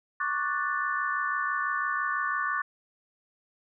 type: chord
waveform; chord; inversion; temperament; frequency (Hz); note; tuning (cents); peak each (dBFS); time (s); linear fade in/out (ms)
sine; D major seventh; third; equal with one note detuned; 1108.7 / 1174.7 / 1480 / 1766.1; C#6 / D6 / F#6 / A6; 0 / 0 / 0 / +6; -32; 0.2-2.62; 5
effects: none